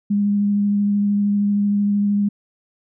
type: tone with vibrato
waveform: sine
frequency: 203.7 Hz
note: G#3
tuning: 33 cents flat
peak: -15 dBFS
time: 0.1-2.29 s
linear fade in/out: 10 ms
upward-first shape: sine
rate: 13 Hz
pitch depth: 11 cents each way
effects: none

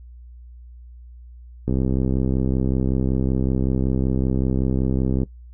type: click train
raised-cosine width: 3 ms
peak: -9 dBFS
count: 233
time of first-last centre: 1.68-5.233 s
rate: 65.3 Hz
effects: noise-tail reverb RT60 0.1 s tail -18 dB re dry + added 60 Hz sine -39 dBFS peak until 5.53 s

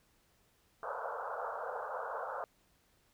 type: band-pass noise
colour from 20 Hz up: pink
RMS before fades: -40 dBFS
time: 0.83-2.44 s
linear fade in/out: 0 ms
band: 460 to 1500 Hz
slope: 96 dB/octave
effects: pink hiss -71 dBFS RMS until 3.13 s

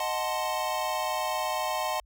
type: chord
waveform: square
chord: D# diminished seventh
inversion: none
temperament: equal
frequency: 622.3 / 740 / 880 / 1046.5 Hz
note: D#5 / F#5 / A5 / C6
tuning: 0 / 0 / 0 / 0 cents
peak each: -34 dBFS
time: 0-2 s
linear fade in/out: 2 ms
effects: added 50 Hz sine -57 dBFS peak until 2.05 s

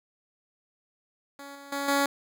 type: tone with level steps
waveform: 10% pulse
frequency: 280.5 Hz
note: C#4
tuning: 21 cents sharp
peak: -33 / -36 / -21 / -14 dBFS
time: 1.39-2.06 s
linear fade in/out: 2 ms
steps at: 1.55 / 1.72 / 1.88 s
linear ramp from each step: 5 ms
effects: none

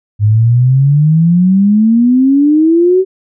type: exponential sweep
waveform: sine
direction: up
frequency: 102.3 to 384 Hz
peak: -5 dBFS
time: 0.19-3.05 s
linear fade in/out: 50 ms
effects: none

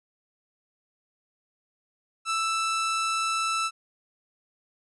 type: tone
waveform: sawtooth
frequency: 1322 Hz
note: E6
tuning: 5 cents sharp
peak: -21 dBFS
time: 2.25-3.71 s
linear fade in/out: 50 ms
effects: resampled to 24000 Hz

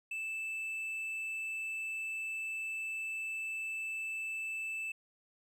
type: tone with hard clipping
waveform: triangle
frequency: 2637 Hz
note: E7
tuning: in tune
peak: -37 dBFS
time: 0.11-4.92 s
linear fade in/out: 5 ms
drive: 6 dB
effects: none

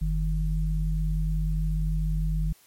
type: tone pair together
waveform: sine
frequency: 46.68 / 157 Hz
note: F#1 / D#3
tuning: +16 / +16 cents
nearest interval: octave + major sixth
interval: 2100 cents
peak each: -24 / -28 dBFS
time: 0.01-2.53 s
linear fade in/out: 10 ms
effects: white hiss -58 dBFS RMS until 2.66 s + MP3 64 kbps

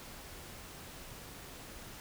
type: silence
effects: pink hiss -49 dBFS RMS until 2 s

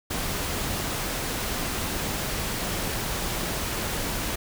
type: noise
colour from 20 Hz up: pink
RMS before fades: -29 dBFS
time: 0.1-4.36 s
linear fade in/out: 10 ms
effects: none

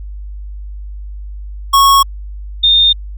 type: tone pair in turn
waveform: square / sine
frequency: 1102 / 3644 Hz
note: C#6 / A#7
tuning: -11 / -40 cents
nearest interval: octave + major sixth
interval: 2071 cents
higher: second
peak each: -6 dBFS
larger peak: neither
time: 1.73-2.03 / 2.63-2.93 s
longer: neither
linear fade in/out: 10 ms
effects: added 50 Hz sine -24 dBFS peak until 3.17 s

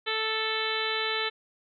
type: harmonic tone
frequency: 440 Hz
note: A4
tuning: in tune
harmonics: 1 / 2 / 3 / 4 / 5 / 6 / 7 / 8 / 9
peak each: -34 / -38 / -35 / -34 / -35 / -38 / -36 / -36 / -35 dBFS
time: 0.06-1.3 s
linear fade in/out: 20 ms
effects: none

